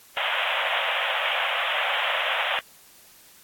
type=band-pass noise; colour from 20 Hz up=white; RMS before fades=-26 dBFS; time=0.17-2.59 s; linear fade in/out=0 ms; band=520 to 3400 Hz; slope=96 dB/octave; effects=white hiss -52 dBFS RMS until 3.43 s + AAC 64 kbps